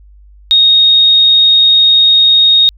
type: tone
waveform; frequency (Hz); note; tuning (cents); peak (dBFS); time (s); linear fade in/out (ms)
sine; 3729; A#7; 0; -4; 0.51-2.69; 0
effects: added 50 Hz sine -37 dBFS peak until 2.77 s